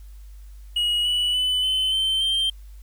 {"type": "tone with pitch steps", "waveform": "triangle", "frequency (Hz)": [2900, 2949, 2999, 3049, 3101, 3153], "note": ["F#7", "F#7", "F#7", "G7", "G7", "G7"], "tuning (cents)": [-35, -6, 23, -49, -19, 9], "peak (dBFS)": -18, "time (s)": [0.76, 2.5], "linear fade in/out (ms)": 5, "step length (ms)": 290, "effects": ["added 50 Hz sine -39 dBFS peak until 2.82 s", "white hiss -60 dBFS RMS until 2.82 s"]}